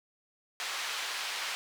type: band-pass noise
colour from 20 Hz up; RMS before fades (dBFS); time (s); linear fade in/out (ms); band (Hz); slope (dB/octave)
white; -36; 0.6-1.55; 0; 880 to 4000; 12
effects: none